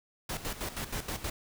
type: noise with tremolo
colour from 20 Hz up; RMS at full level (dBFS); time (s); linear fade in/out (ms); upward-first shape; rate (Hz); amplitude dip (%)
pink; -35; 0.29-1.3; 5; square; 6.3; 70
effects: none